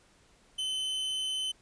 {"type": "tone", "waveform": "45% pulse", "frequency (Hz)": 3048, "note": "G7", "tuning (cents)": -49, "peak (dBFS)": -30, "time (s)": [0.58, 1.52], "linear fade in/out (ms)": 10, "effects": ["pink hiss -63 dBFS RMS until 1.61 s", "resampled to 22050 Hz"]}